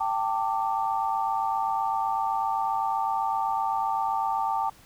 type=chord; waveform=sine; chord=G suspended second; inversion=none; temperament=equal with one note detuned; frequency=784 / 891.8 / 1174.7 Hz; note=G5 / A5 / D6; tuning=0 / +23 / 0 cents; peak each=-28 / -27 / -31 dBFS; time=0-4.7 s; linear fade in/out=10 ms; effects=pink hiss -54 dBFS RMS until 4.85 s